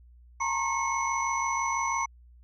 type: tone cluster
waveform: sine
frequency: 894 / 940 / 1075 / 2182 / 6000 Hz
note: A5 / A#5 / C6 / C#7 / F#8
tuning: +27 / +14 / +47 / -28 / +23 cents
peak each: -36 / -31 / -29 / -33 / -35 dBFS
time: 0.4-2.06 s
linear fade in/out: 10 ms
effects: tanh soft clip ceiling -16 dBFS + added 60 Hz sine -51 dBFS peak until 2.43 s